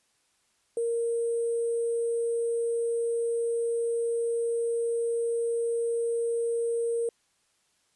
sine tone with sample-and-hold, 466.2 Hz, A#4, in tune, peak -25 dBFS, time 0.77-7.09 s, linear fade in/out 2 ms, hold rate 8820 Hz, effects white hiss -70 dBFS RMS until 7.95 s + resampled to 24000 Hz

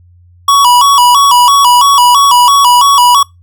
square tone with vibrato, 1046.5 Hz, C6, in tune, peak -4 dBFS, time 0.48-3.23 s, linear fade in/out 5 ms, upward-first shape square, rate 3 Hz, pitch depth 120 cents each way, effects noise-tail reverb RT60 0.2 s tail -24 dB re dry + added 88 Hz sine -39 dBFS peak until 3.42 s

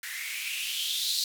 violet noise with band-pass filter sweep, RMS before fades -32 dBFS, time 0.03-1.24 s, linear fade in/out 2 ms, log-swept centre 1800 to 4300 Hz, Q 5.9, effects none

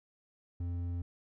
sine tone with hard clipping, 87.31 Hz, F2, in tune, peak -35 dBFS, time 0.6-1.02 s, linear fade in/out 5 ms, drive 6 dB, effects none

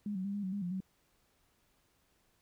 sine tone with pitch steps, 206.5 / 186.9 / 199.5 / 204.1 / 187.2 / 202.6 / 176.5 / 188.7 Hz, G#3 / F#3 / G3 / G#3 / F#3 / G#3 / F3 / F#3, -10 / +18 / +31 / -30 / +20 / -43 / +19 / +34 cents, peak -34 dBFS, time 0.06-0.804 s, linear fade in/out 2 ms, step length 93 ms, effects pink hiss -73 dBFS RMS until 2.41 s

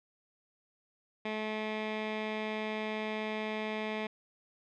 15% pulse tone with low-pass filter, 215.8 Hz, A3, 33 cents flat, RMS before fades -36 dBFS, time 1.25-4.07 s, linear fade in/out 5 ms, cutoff 2800 Hz, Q 2.7, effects none

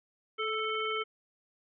harmonic tone with a mistuned harmonic, 440.6 Hz, A4, 2 cents sharp, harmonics 1 / 3 / 5 / 7, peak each -35 / -34 / -37 / -38 dBFS, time 0.38-1.04 s, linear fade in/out 20 ms, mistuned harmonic 1, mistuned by -22 cents, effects none

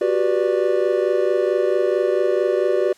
triangle chord, G major seventh, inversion third, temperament just, 367.5 / 392 / 490 / 588 Hz, F#4 / G4 / B4 / D5, -12 / 0 / -14 / +2 cents, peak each -19 / -20 / -21 / -20 dBFS, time 0.01-2.93 s, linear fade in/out 5 ms, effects white hiss -53 dBFS RMS until 2.97 s + low-pass 9000 Hz 12 dB/octave

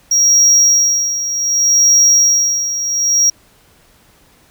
triangle tone with tremolo, 5650 Hz, F8, 19 cents sharp, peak -5 dBFS, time 0.11-3.3 s, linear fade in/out 5 ms, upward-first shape sine, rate 0.66 Hz, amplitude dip 70%, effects pink hiss -50 dBFS RMS until 4.5 s

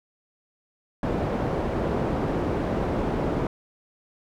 white low-pass noise, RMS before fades -26 dBFS, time 1.03-3.47 s, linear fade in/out 2 ms, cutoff 510 Hz, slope 12 dB/octave, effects none

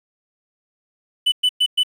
triangle tone bursts, 2991 Hz, F#7, 18 cents sharp, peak -12 dBFS, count 4, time 1.26-1.834 s, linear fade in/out 10 ms, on 61 ms, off 110 ms, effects 8-bit

